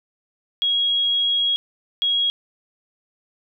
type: tone pair in turn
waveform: sine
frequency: 3302 / 3302 Hz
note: G#7 / G#7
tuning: -11 / -11 cents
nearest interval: unison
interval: 0 cents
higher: neither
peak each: -17 / -17 dBFS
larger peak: neither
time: 0.62-1.56 / 2.02-2.3 s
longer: first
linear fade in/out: 0 ms
effects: none

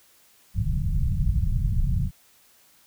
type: low-pass noise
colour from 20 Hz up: pink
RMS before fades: -23 dBFS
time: 0.54-2.11 s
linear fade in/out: 50 ms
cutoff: 170 Hz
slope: 48 dB/octave
effects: white hiss -58 dBFS RMS until 2.86 s

